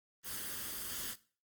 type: noise with comb filter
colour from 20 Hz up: white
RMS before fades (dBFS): -41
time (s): 0.23-1.16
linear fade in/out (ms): 50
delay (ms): 0.62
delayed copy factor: +0.55
effects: noise-tail reverb RT60 0.4 s tail -18 dB re dry + Opus 24 kbps